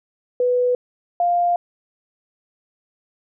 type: tone pair in turn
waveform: sine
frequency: 494.8 / 699.8 Hz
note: B4 / F5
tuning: +3 / +3 cents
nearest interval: tritone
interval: 600 cents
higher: second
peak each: -15 dBFS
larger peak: neither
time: 0.4-0.75 / 1.2-1.56 s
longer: second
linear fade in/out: 2 ms
effects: none